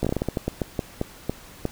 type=slowing click train; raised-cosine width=2 ms; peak=-10 dBFS; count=15; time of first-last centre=0.03-1.653 s; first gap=16 ms; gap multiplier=1.27; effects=pink hiss -46 dBFS RMS until 1.71 s